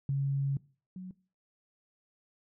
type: tone pair in turn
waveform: sine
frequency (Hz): 138.3 / 184.61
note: C#3 / F#3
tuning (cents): -4 / -4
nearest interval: perfect fourth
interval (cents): 500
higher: second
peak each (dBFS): -27 / -39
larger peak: first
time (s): 0.09-0.57 / 0.96-1.11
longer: first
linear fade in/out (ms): 2
effects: noise-tail reverb RT60 0.4 s tail -21 dB re dry